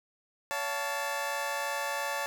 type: chord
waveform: 20% pulse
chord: Db augmented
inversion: none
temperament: equal with one note detuned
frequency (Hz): 565.7 / 698.5 / 880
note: Db5 / F5 / A5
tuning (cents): +35 / 0 / 0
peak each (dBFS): -30 / -35 / -29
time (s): 0.51-2.26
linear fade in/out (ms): 0
effects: none